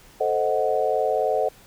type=chord; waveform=sine; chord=A diminished seventh; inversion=none; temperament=equal; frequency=440 / 523.3 / 622.3 / 740 Hz; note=A4 / C5 / Eb5 / Gb5; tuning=0 / 0 / 0 / 0 cents; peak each=-25 dBFS; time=0.2-1.49 s; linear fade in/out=10 ms; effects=pink hiss -51 dBFS RMS until 1.66 s